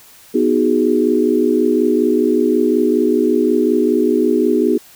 sine chord, G# minor seventh, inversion first, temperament equal, 246.9 / 311.1 / 370 / 415.3 Hz, B3 / D#4 / F#4 / G#4, 0 / 0 / 0 / 0 cents, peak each -17 dBFS, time 0.34-4.78 s, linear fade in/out 10 ms, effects white hiss -44 dBFS RMS until 4.95 s

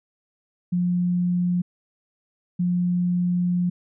sine tone pair in turn, 177.5 / 177.5 Hz, F3 / F3, +28 / +28 cents, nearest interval unison, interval 0 cents, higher neither, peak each -19 dBFS, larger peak neither, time 0.72-1.62 / 2.59-3.7 s, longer second, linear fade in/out 10 ms, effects none

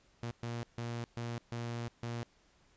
sawtooth tone bursts at uneven times, 118 Hz, A#2, 22 cents sharp, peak -33 dBFS, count 6, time 0.23-0.31 / 0.43-0.63 / 0.78-1.04 / 1.17-1.38 / 1.52-1.88 / 2.03-2.23 s, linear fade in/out 0 ms, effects pink hiss -68 dBFS RMS until 2.76 s + resampled to 16000 Hz

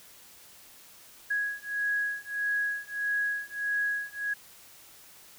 sine beating tone pair, 1661.2 / 1662.8 Hz, G#6 / G#6, 0 / +2 cents, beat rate 1.6 Hz, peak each -31 dBFS, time 1.3-4.34 s, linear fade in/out 10 ms, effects white hiss -53 dBFS RMS until 5.38 s

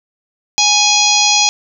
harmonic tone, 830.6 Hz, G#5, in tune, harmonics 1 / 3 / 4 / 5 / 6 / 7 / 8, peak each -17 / -17 / -17 / -17 / -17 / -17 / -17 dBFS, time 0.58-1.49 s, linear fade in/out 0 ms, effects none

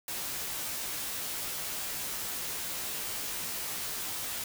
white noise with comb filter, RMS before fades -36 dBFS, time 0.08-4.44 s, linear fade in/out 2 ms, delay 15 ms, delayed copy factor -0.75, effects none

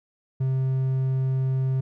triangle tone, 131.8 Hz, C3, 13 cents sharp, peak -19 dBFS, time 0.4-1.81 s, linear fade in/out 10 ms, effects none

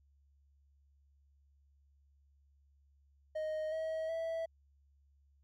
triangle tone with pitch steps, 622.3 / 638.7 / 655.5 Hz, D#5 / D#5 / E5, 0 / +45 / -10 cents, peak -33 dBFS, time 3.35-4.46 s, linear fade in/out 10 ms, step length 370 ms, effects added 70 Hz sine -66 dBFS peak until 5.43 s

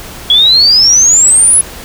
sine exponential sweep, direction up, 3322 to 10548 Hz, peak -3 dBFS, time 0.3-1.61 s, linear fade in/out 2 ms, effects added 60 Hz sine -36 dBFS peak until 1.84 s + pink hiss -28 dBFS RMS until 1.84 s

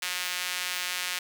sawtooth tone with high-pass filter, 180.4 Hz, F#3, 44 cents flat, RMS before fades -32 dBFS, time 0.02-1.19 s, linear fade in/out 5 ms, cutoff 2200 Hz, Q 1, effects none

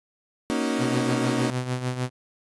35% pulse chord, D# minor seventh, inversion second, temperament equal, 233.1 / 277.2 / 311.1 / 370 Hz, A#3 / C#4 / D#4 / F#4, 0 / 0 / 0 / 0 cents, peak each -26 / -26 / -28 / -31 dBFS, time 0.5-1.5 s, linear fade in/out 0 ms
sawtooth tone with tremolo, 126.2 Hz, B2, 38 cents sharp, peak -19 dBFS, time 0.78-2.1 s, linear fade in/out 50 ms, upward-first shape triangle, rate 6.6 Hz, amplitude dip 70%
effects resampled to 24000 Hz

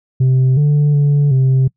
sine tone with pitch steps, 130 / 147 / 144.3 / 131.8 Hz, C3 / D3 / D3 / C3, -11 / +2 / -30 / +13 cents, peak -6 dBFS, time 0.2-1.68 s, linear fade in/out 10 ms, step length 370 ms, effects noise-tail reverb RT60 0.1 s tail -24 dB re dry + tanh soft clip ceiling -8 dBFS

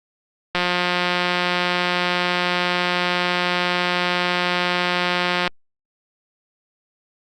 click train, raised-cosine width 0.3 ms, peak -4 dBFS, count 878, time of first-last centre 0.55-5.477 s, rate 178 Hz, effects Opus 48 kbps

